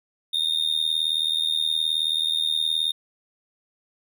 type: tone with amplitude modulation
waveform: triangle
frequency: 3668 Hz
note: A#7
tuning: 29 cents flat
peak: -16 dBFS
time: 0.33-2.92 s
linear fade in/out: 10 ms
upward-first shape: sine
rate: 78.9 Hz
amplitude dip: 85%
effects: none